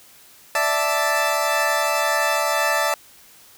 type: chord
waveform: 20% pulse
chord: D suspended second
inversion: none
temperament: equal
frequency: 587.3 / 659.3 / 880 Hz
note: D5 / E5 / A5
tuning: 0 / 0 / 0 cents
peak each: -18 dBFS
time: 0.55-2.94 s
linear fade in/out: 2 ms
effects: white hiss -49 dBFS RMS until 3.57 s